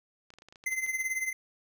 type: clicks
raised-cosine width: 0.2 ms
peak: -34 dBFS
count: 11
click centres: 0.304 / 0.338 / 0.386 / 0.421 / 0.486 / 0.525 / 0.558 / 0.639 / 0.724 / 0.864 / 1.014 s
type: tone with tremolo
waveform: square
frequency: 2062 Hz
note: C7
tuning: 26 cents flat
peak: -27 dBFS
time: 0.66-1.33 s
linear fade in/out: 5 ms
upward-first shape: triangle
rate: 18 Hz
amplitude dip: 80%
effects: none